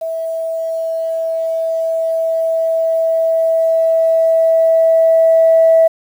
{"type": "tone with level ramp", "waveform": "sine", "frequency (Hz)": 653, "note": "E5", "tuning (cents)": -17, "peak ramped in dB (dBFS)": [-18, -5], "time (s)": [0.01, 5.88], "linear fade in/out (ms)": 10, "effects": ["tanh soft clip ceiling -1 dBFS", "7-bit"]}